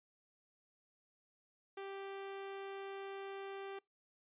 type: tone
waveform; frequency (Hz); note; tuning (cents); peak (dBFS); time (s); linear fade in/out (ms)
sawtooth; 392; G4; 0; -40; 1.77-3.79; 5
effects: noise-tail reverb RT60 0.2 s tail -25 dB re dry + resampled to 8000 Hz